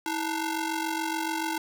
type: ring-modulated tone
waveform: sawtooth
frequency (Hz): 601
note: D5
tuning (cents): +40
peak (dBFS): -21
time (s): 0.06-1.58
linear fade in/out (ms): 2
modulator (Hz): 277
effects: none